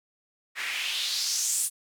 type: noise with band-pass filter sweep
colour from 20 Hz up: white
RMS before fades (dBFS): -29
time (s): 0.55-1.7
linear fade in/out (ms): 50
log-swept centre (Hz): 1800 to 9600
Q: 3.1
effects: none